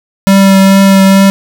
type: tone with vibrato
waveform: square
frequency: 194.3 Hz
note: G3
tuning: 15 cents flat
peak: -3 dBFS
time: 0.27-1.3 s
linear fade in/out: 0 ms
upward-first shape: triangle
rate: 2.3 Hz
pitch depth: 14 cents each way
effects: none